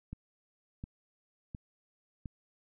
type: click train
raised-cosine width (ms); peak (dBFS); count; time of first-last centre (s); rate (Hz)
5; -28; 4; 0.13-2.258; 1.41
effects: none

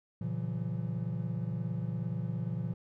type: chord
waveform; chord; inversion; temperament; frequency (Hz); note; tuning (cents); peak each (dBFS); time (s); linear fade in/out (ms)
triangle; F# dominant seventh; first; equal with one note detuned; 116.54 / 138.59 / 167.79 / 185; A#2 / C#3 / E3 / F#3; 0 / 0 / +31 / 0; -34 / -38 / -34 / -40; 0.21-2.74; 5
effects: none

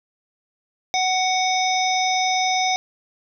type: harmonic tone with a mistuned harmonic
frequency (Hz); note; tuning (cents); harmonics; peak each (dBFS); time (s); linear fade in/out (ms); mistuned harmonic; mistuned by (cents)
745; F#5; +12; 1 / 3 / 5 / 7 / 8; -20 / -25 / -27 / -28 / -29; 0.94-2.76; 0; 5; -21
effects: none

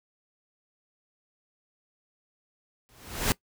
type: noise with exponential growth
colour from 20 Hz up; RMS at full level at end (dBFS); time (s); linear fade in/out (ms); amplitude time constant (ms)
pink; -22; 2.89-3.32; 0; 93
effects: noise-tail reverb RT60 0.1 s tail -21 dB re dry

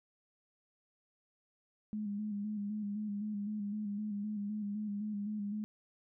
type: tone with vibrato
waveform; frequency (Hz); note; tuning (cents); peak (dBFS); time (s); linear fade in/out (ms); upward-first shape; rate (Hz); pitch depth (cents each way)
sine; 207.7; G#3; 0; -35; 1.93-5.64; 0; square; 3.9; 39
effects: none

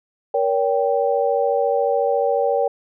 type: chord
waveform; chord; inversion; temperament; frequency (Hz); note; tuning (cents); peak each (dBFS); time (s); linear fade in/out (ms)
sine; G diminished; first; just; 470.4 / 564.5 / 784; Bb4 / Db5 / G5; +16 / +31 / 0; -20 / -20 / -22; 0.34-2.68; 5
effects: none

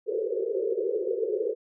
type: band-pass noise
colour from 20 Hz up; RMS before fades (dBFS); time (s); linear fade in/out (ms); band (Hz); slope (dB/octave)
white; -28; 0.06-1.55; 50; 370 to 510; 96
effects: none

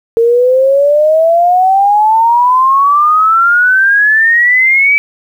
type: exponential sweep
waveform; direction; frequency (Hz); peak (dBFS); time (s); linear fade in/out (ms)
sine; up; 454.8 to 2316; -5; 0.17-4.98; 0
effects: 7-bit

